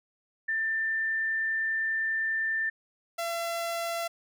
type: tone pair in turn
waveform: sine / sawtooth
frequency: 1785 / 676.8 Hz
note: A6 / E5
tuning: +24 / +45 cents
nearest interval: octave + perfect fourth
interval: 1679 cents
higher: first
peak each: -26 dBFS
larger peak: neither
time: 0.48-2.7 / 3.18-4.08 s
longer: first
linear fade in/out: 10 ms
effects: none